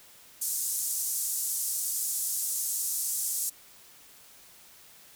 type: band-pass noise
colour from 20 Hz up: pink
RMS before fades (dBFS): -31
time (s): 0.41-3.5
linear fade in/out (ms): 10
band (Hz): 7000 to 14000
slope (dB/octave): 24
effects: white hiss -54 dBFS RMS until 5.15 s